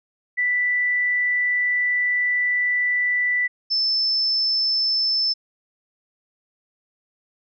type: tone pair in turn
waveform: sine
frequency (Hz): 1975.5 / 5274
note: B6 / E8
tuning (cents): 0 / 0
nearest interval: octave + perfect fourth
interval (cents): 1700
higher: second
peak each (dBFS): -18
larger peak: neither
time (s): 0.37-3.48 / 3.7-5.34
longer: first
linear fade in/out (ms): 20
effects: none